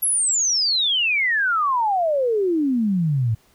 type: exponential sweep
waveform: sine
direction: down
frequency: 11540 to 106.4 Hz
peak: -17 dBFS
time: 0.02-3.35 s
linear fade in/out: 10 ms
effects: pink hiss -58 dBFS RMS until 3.54 s